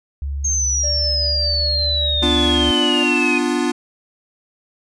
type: tone with pitch glide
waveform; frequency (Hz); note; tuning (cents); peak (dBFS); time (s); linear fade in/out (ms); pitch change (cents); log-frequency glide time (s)
sine; 70.1 to 72.99; C#2 to D2; +20 to -10; -21; 0.22-2.71; 0; +70; 0.69-1.39
type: exponential sweep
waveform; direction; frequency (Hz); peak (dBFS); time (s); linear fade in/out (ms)
sine; down; 6460 to 2478; -17; 0.44-3.39; 10
type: tone with tremolo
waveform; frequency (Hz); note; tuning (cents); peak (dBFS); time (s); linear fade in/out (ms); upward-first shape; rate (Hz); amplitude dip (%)
triangle; 587.3; D5; 0; -25; 0.83-3.04; 10; sine; 5.1; 30
type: chord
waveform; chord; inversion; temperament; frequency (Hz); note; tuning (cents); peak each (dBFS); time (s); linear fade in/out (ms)
square; B diminished; none; equal; 246.9 / 293.7 / 349.2; B3 / D4 / F4; 0 / 0 / 0; -22; 2.22-3.72; 10
effects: resampled to 22050 Hz